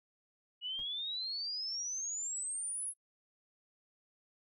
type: exponential sweep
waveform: sine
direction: up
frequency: 2898 to 10740 Hz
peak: -36 dBFS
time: 0.61-2.94 s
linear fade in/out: 50 ms
type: noise with exponential decay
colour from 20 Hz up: brown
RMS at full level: -47 dBFS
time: 0.79-0.88 s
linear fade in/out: 0 ms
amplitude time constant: 19 ms
effects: noise-tail reverb RT60 0.1 s tail -25 dB re dry